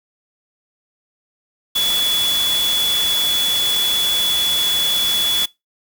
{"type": "tone in noise", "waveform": "sine", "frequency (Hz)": 3417, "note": "G#7", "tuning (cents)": 49, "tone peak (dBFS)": -16, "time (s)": [1.75, 5.46], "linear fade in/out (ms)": 10, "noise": "white", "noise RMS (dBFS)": -24, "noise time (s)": [1.75, 5.46], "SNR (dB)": 5, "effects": ["noise-tail reverb RT60 0.2 s tail -22 dB re dry"]}